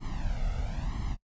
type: noise with flanger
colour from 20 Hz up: brown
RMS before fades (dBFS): -31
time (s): 0-1.17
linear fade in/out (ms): 50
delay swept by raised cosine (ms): 0.96 to 1.47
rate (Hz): 1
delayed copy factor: +0.9
effects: noise-tail reverb RT60 0.1 s tail -22 dB re dry + resampled to 16000 Hz